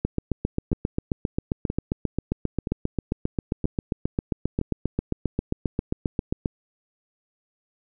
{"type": "two click trains", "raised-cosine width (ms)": 3, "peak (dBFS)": [-10, -14], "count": [49, 5], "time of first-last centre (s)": [[0.05, 6.459], [0.73, 4.613]], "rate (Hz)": [7.49, 1.03], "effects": []}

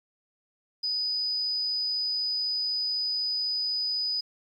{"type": "tone", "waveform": "sine", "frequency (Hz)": 4978, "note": "D#8", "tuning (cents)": 0, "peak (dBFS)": -26, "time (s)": [0.83, 4.21], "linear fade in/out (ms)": 10, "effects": ["10-bit"]}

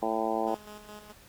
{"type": "harmonic tone", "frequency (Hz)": 111.3, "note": "A2", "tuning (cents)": 20, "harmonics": [2, 3, 4, 5, 6, 7, 8, 9], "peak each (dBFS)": [-37, -34, -35, -35, -34, -32, -37, -40], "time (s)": [0.02, 0.55], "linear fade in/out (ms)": 5}
{"type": "tone with tremolo", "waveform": "10% pulse", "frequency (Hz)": 210, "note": "G#3", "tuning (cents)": 19, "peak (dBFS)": -35, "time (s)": [0.46, 1.13], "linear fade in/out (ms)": 20, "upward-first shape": "square", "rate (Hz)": 4.7, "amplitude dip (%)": 55}
{"effects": ["pink hiss -55 dBFS RMS until 1.28 s"]}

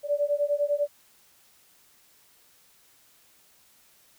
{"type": "beating tone pair", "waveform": "sine", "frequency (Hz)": [576, 586], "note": ["D5", "D5"], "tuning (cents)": [-34, -4], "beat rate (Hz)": 10, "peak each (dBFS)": [-26, -26], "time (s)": [0.03, 0.88], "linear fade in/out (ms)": 50, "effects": ["white hiss -60 dBFS RMS until 4.18 s"]}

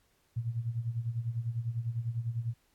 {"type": "tone with tremolo", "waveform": "sine", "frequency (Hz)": 116.54, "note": "A#2", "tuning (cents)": 0, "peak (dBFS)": -28, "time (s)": [0.36, 2.54], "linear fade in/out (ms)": 10, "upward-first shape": "sine", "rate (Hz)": 10, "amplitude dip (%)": 75, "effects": ["pink hiss -71 dBFS RMS until 2.74 s", "AAC 64 kbps"]}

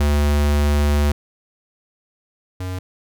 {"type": "tone pair in turn", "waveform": "square", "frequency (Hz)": [73.1, 92.1], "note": ["D2", "F#2"], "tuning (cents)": [-7, -7], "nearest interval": "major third", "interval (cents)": 400, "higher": "second", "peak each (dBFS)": [-15, -25], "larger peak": "first", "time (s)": [[0, 1.12], [2.6, 2.79]], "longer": "first", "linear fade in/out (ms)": 5, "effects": []}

